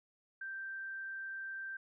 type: tone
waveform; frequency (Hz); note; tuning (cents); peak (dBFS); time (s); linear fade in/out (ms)
sine; 1568; G6; 0; -40; 0.41-1.77; 5
effects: none